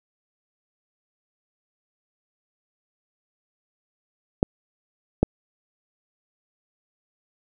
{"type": "clicks", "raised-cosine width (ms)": 2, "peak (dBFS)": -3, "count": 2, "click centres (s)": [4.429, 5.23], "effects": []}